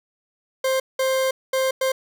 40% pulse tone bursts at uneven times, 526 Hz, C5, 9 cents sharp, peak -18 dBFS, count 4, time 0.64-0.8 / 0.99-1.31 / 1.53-1.71 / 1.81-1.92 s, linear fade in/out 5 ms, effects none

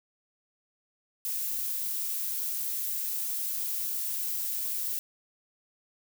violet noise, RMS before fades -32 dBFS, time 1.25-4.99 s, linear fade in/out 0 ms, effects none

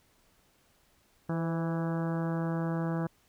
harmonic tone with a mistuned harmonic, 164.81 Hz, E3, in tune, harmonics 1 / 2 / 3 / 4 / 5 / 6 / 7 / 8 / 9 / 10, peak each -30 / -36 / -40 / -42 / -44 / -46 / -47 / -48 / -49 / -50 dBFS, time 1.29-3.07 s, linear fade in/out 5 ms, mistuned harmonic 3, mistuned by +37 cents, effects pink hiss -67 dBFS RMS until 3.28 s

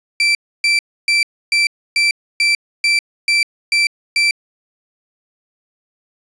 30% pulse tone bursts, 2341 Hz, D7, 6 cents flat, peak -9 dBFS, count 10, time 0.2-4.31 s, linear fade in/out 2 ms, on 150 ms, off 290 ms, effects resampled to 22050 Hz + 7-bit

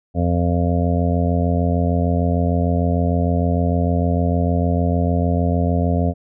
harmonic tone, 86.6 Hz, F2, 14 cents flat, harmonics 1 / 2 / 3 / 5 / 6 / 7 / 8, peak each -18 / -21 / -23 / -29 / -29 / -28 / -27 dBFS, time 0.14-6.14 s, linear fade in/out 50 ms, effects none

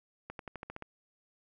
accelerating click train, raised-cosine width 0.5 ms, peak -26 dBFS, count 8, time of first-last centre 0.3-0.823 s, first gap 92 ms, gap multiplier 0.93, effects none

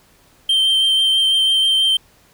triangle tone with vibrato, 3136 Hz, G7, in tune, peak -11 dBFS, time 0.49-1.97 s, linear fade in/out 5 ms, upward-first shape triangle, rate 6.1 Hz, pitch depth 15 cents each way, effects pink hiss -53 dBFS RMS until 2.33 s

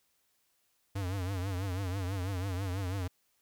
square tone with vibrato, 94.2 Hz, F#2, 32 cents sharp, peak -33 dBFS, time 0.95-3.08 s, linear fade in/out 10 ms, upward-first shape triangle, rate 6.1 Hz, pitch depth 130 cents each way, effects white hiss -74 dBFS RMS until 3.41 s

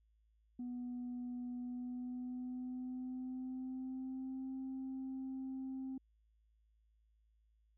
sine tone with pitch glide, 246.1 to 263.8 Hz, B3 to C4, -6 to +14 cents, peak -39 dBFS, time 0.59-5.98 s, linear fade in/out 5 ms, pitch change +120 cents, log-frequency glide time 1.57-4.53 s, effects tanh soft clip ceiling -38 dBFS + added 54 Hz sine -70 dBFS peak until 7.77 s

